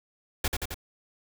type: noise with echo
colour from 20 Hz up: pink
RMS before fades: -26 dBFS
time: 0.44-0.48 s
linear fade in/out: 5 ms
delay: 88 ms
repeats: 3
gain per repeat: -3 dB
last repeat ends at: 0.744 s
effects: none